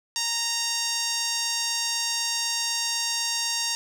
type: tone with band-pass filter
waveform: sawtooth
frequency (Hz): 928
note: A#5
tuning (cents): -8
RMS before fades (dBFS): -27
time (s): 0.16-3.75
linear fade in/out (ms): 0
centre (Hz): 5800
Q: 2.1
effects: 8-bit